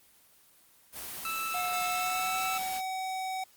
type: noise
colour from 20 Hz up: white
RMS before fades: -40 dBFS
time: 0.92-2.82 s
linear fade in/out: 50 ms
type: tone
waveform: 25% pulse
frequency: 1318.5 Hz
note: E6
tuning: in tune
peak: -28 dBFS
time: 1.25-2.58 s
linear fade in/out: 2 ms
type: tone with pitch glide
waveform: square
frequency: 722 to 755.7 Hz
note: F#5 to F#5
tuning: -43 to +36 cents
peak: -33 dBFS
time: 1.54-3.44 s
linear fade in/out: 5 ms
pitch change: +79 cents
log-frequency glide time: 1.89-2.42 s
effects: white hiss -61 dBFS RMS until 3.56 s + Opus 24 kbps